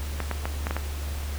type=clicks; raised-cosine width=0.5 ms; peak=-13 dBFS; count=6; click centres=0.203 / 0.313 / 0.455 / 0.669 / 0.709 / 0.766 s; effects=added 72 Hz sine -29 dBFS peak until 1.38 s + pink hiss -40 dBFS RMS until 1.38 s